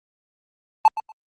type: tone with echo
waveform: triangle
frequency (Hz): 874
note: A5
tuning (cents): -12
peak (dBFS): -6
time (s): 0.85-0.88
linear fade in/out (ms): 2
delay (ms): 120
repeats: 2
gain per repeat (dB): -15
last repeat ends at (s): 1.12
effects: tanh soft clip ceiling -2 dBFS + Opus 24 kbps